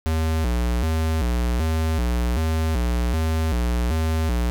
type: tone with vibrato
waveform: square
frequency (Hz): 69.3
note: C#2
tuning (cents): 0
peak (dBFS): -20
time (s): 0.06-4.5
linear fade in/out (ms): 0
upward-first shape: square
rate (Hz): 1.3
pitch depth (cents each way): 250
effects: none